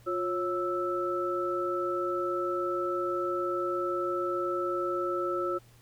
sine tone cluster, 354.4 / 548 / 1317 Hz, F4 / C#5 / E6, +25 / -20 / -2 cents, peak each -31 / -34 / -32 dBFS, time 0.06-5.59 s, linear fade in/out 20 ms, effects added 119 Hz sine -56 dBFS peak until 5.81 s + pink hiss -61 dBFS RMS until 5.81 s

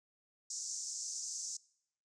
pink band-pass noise, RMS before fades -42 dBFS, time 0.5-1.57 s, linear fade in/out 5 ms, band 5600 to 7500 Hz, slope 48 dB/octave, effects noise-tail reverb RT60 0.7 s tail -23 dB re dry + resampled to 22050 Hz

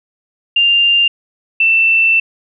sine tone pair in turn, 2794 / 2672 Hz, F7 / E7, 0 / +23 cents, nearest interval minor second, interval 77 cents, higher first, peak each -8 dBFS, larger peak neither, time 0.56-1.08 / 1.6-2.2 s, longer second, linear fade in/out 5 ms, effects none

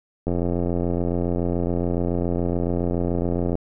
click train, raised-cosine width 2 ms, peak -11 dBFS, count 287, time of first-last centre 0.27-3.554 s, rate 87.1 Hz, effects none

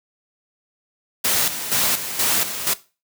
white noise with tremolo, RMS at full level -19 dBFS, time 1.24-2.74 s, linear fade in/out 10 ms, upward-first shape square, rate 2.1 Hz, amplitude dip 65%, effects noise-tail reverb RT60 0.3 s tail -17 dB re dry + high-pass 100 Hz 12 dB/octave

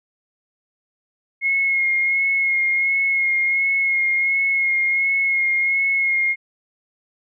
sine tone with vibrato, 2160 Hz, C#7, 45 cents flat, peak -16 dBFS, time 1.41-6.36 s, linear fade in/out 50 ms, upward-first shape sine, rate 1.4 Hz, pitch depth 23 cents each way, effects none

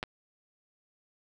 clicks, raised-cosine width 0.3 ms, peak -16 / -23 dBFS, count 2, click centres 0.029 / 0.037 s, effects none

